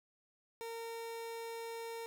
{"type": "tone", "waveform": "30% pulse", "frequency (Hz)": 459.2, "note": "A#4", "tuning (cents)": -26, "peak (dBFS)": -39, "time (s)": [0.61, 2.06], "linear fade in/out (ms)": 0, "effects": []}